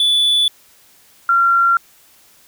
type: tone pair in turn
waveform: triangle / sine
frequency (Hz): 3463 / 1374.3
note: A7 / F6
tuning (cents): -28 / -28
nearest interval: octave + major third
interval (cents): 1600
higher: first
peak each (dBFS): -10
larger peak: neither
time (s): 0-0.48 / 1.29-1.77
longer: neither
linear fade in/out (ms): 2
effects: white hiss -50 dBFS RMS until 2.47 s